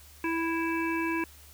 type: harmonic tone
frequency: 329.6 Hz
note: E4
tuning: in tune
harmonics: 1 / 3 / 5 / 7 / 8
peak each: -29 / -34 / -36 / -37 / -38 dBFS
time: 0.24-1.24 s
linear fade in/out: 2 ms
effects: added 73 Hz sine -53 dBFS peak until 1.53 s + white hiss -54 dBFS RMS until 1.53 s